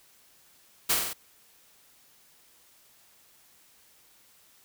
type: noise with echo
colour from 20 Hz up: white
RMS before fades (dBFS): -24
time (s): 0.89-0.95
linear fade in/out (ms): 10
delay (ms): 46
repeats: 4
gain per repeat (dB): -3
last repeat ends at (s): 1.134
effects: white hiss -60 dBFS RMS until 4.64 s